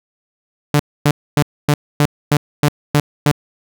sawtooth tone bursts, 146.83 Hz, D3, in tune, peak -6 dBFS, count 9, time 0.74-3.315 s, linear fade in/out 2 ms, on 55 ms, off 260 ms, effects none

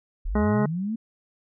sine linear sweep, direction up, 30.52 to 231.9 Hz, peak -25 dBFS, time 0.25-0.96 s, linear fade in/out 10 ms
harmonic tone, 210.1 Hz, G#3, 20 cents sharp, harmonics 1 / 2 / 3 / 4 / 5 / 6 / 7 / 9, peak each -21 / -27 / -31 / -33 / -35 / -37 / -38 / -40 dBFS, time 0.35-0.66 s, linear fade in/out 5 ms
effects none

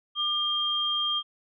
sine tone pair together, 1200 / 3204 Hz, D6 / G7, +37 / +37 cents, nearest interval octave + perfect fourth, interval 1700 cents, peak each -32 / -25 dBFS, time 0.15-1.23 s, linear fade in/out 50 ms, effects none

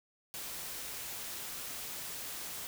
white noise, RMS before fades -42 dBFS, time 0.34-2.67 s, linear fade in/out 0 ms, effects none

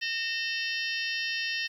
harmonic tone with a mistuned harmonic, 613 Hz, D#5, 26 cents flat, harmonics 3 / 4 / 5 / 6 / 7 / 8 / 9, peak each -33 / -34 / -38 / -41 / -41 / -41 / -38 dBFS, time 0.01-1.68 s, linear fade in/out 20 ms, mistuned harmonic 4, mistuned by +140 cents, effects 10-bit

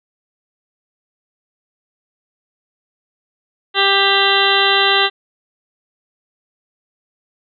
harmonic tone, 394.6 Hz, G4, 11 cents sharp, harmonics 1 / 2 / 3 / 4 / 5 / 7 / 8 / 9 / 10, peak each -20 / -20 / -20 / -20 / -20 / -20 / -20 / -20 / -20 dBFS, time 3.74-5.1 s, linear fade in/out 50 ms, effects none

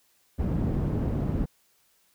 white low-pass noise, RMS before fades -27 dBFS, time 0.38-1.46 s, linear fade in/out 20 ms, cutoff 200 Hz, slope 12 dB/octave, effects white hiss -66 dBFS RMS until 2.14 s

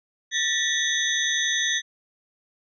sine tone cluster, 1781 / 1932 / 3426 / 3719 / 6140 Hz, A6 / B6 / A7 / A#7 / G8, +21 / -39 / -47 / -5 / -37 cents, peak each -28 dBFS, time 0.31-1.82 s, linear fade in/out 50 ms, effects none

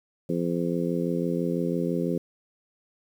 harmonic tone, 86 Hz, F2, 26 cents flat, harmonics 2 / 3 / 4 / 5 / 6, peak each -28 / -30 / -31 / -32 / -33 dBFS, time 0.29-2.18 s, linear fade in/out 5 ms, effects 9-bit

